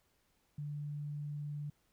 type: tone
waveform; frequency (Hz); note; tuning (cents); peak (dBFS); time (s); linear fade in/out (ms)
sine; 146.83; D3; 0; -38; 0.58-1.7; 5
effects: pink hiss -75 dBFS RMS until 1.92 s